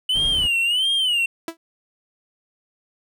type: tone with vibrato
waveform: triangle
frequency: 2960 Hz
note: F#7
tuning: in tune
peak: -16 dBFS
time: 0.09-1.26 s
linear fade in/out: 5 ms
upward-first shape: sine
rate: 1.5 Hz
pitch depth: 150 cents each way
type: noise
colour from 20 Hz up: brown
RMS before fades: -31 dBFS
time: 0.14-0.48 s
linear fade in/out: 20 ms
type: tone with exponential decay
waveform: sawtooth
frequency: 330 Hz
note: E4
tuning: 2 cents sharp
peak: -20 dBFS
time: 1.48-1.57 s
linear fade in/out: 2 ms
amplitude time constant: 18 ms
effects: none